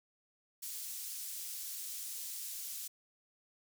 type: high-pass noise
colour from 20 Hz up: pink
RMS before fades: -43 dBFS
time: 0.62-2.88 s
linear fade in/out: 10 ms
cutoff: 6700 Hz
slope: 12 dB/octave
effects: none